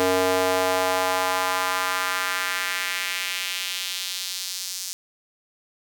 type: tone with high-pass filter sweep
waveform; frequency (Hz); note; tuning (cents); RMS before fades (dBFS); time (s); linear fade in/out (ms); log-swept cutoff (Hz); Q
square; 92.5; F#2; 0; -25; 0-4.93; 0; 430 to 5700; 1.6
effects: none